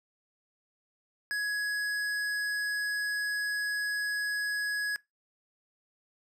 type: tone with tanh clipping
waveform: triangle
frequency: 1674 Hz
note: G#6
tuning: 13 cents sharp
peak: -31 dBFS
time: 1.31-4.96 s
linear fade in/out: 0 ms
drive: 18 dB
effects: noise-tail reverb RT60 0.2 s tail -22 dB re dry